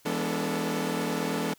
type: tone cluster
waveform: sawtooth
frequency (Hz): 166.7 / 206.6 / 245.6 / 288 / 442.9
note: E3 / G#3 / B3 / D4 / A4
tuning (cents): +20 / -9 / -9 / -34 / +11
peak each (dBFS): -30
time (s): 0.05-1.54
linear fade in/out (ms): 10
effects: white hiss -60 dBFS RMS until 1.58 s